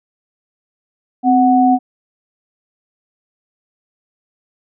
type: tone pair together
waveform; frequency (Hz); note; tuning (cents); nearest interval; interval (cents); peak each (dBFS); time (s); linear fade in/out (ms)
sine; 258.9 / 740; C4 / F#5; -18 / 0; octave + tritone; 1818; -11; 1.23-1.79; 50
effects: none